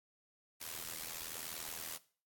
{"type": "noise with amplitude modulation", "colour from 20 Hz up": "white", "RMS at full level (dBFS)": -41, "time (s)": [0.6, 1.98], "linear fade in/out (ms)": 20, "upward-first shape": "sine", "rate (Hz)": 81, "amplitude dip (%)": 85, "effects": ["noise-tail reverb RT60 0.4 s tail -17 dB re dry", "AAC 64 kbps"]}